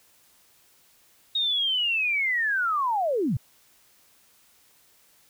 sine linear sweep, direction down, 3757 to 94.7 Hz, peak -22 dBFS, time 1.35-3.37 s, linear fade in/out 5 ms, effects white hiss -60 dBFS RMS until 5.29 s

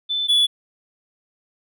sine / triangle tone pair in turn, 3520 / 3428 Hz, A7 / A7, 0 / -46 cents, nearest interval unison, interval 46 cents, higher first, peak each -20 / -12 dBFS, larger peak second, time 0.09-0.28 / 0.28-0.47 s, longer neither, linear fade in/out 20 ms, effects none

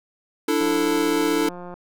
square chord, D suspended second, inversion none, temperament equal with one note detuned, 293.7 / 329.6 / 442.5 Hz, D4 / E4 / A4, 0 / 0 / +10 cents, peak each -24 dBFS, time 0.48-1.49 s, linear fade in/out 5 ms
click train, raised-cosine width 1 ms, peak -24 dBFS, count 201, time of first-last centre 0.61-1.74 s, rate 177 Hz
effects none

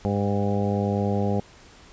harmonic tone with a mistuned harmonic, 101.2 Hz, G#2, 44 cents flat, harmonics 1 / 2 / 3 / 4 / 5 / 6 / 7 / 8, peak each -26 / -25 / -35 / -30 / -30 / -35 / -35 / -34 dBFS, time 0.05-1.4 s, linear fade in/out 0 ms, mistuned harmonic 7, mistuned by +29 cents, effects pink hiss -50 dBFS RMS until 1.92 s + resampled to 16000 Hz

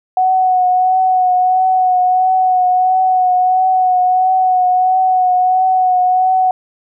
sine tone with vibrato, 740 Hz, F#5, in tune, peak -9 dBFS, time 0.17-6.51 s, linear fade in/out 2 ms, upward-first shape triangle, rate 1.5 Hz, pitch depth 28 cents each way, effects none

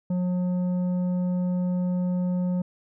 sine tone with tanh clipping, 180 Hz, F#3, 47 cents flat, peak -24 dBFS, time 0.1-2.62 s, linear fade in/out 5 ms, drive 8 dB, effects none

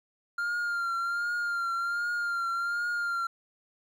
triangle tone with vibrato, 1396.9 Hz, F6, in tune, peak -26 dBFS, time 0.38-3.27 s, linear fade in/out 5 ms, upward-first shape triangle, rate 1.3 Hz, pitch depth 42 cents each way, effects 11-bit

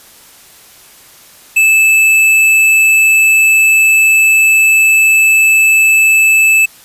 triangle tone with tanh clipping, 2623 Hz, E7, 9 cents flat, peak -7 dBFS, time 1.56-6.66 s, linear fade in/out 10 ms, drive 17 dB, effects white hiss -40 dBFS RMS until 6.84 s + resampled to 32000 Hz

